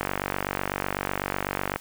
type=click train; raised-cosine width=0.5 ms; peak=-10 dBFS; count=85; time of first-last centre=0.01-1.76 s; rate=48 Hz; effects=white hiss -48 dBFS RMS until 1.8 s